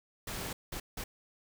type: noise bursts at uneven times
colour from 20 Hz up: pink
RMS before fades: -39 dBFS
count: 3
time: 0.27-0.53 / 0.72-0.8 / 0.97-1.04 s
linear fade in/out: 5 ms
effects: none